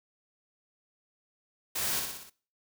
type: noise with echo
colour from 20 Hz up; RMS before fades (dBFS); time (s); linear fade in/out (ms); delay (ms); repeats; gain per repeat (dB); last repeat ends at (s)
white; -32; 1.75-2; 10; 60; 5; -4; 2.3
effects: noise-tail reverb RT60 0.4 s tail -20 dB re dry